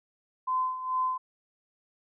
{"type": "tone with tremolo", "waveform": "sine", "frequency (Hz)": 1026, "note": "C6", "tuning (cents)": -34, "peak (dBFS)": -24, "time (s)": [0.47, 1.18], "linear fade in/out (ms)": 10, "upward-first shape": "sine", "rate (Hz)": 2.3, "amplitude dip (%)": 70, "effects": []}